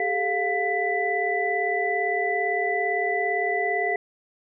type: tone cluster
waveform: sine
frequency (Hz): 395.6 / 433.3 / 706 / 1989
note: G4 / A4 / F5 / B6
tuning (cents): +16 / -27 / +19 / +12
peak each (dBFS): -29 / -30 / -26 / -26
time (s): 0-3.96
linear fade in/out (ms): 2
effects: none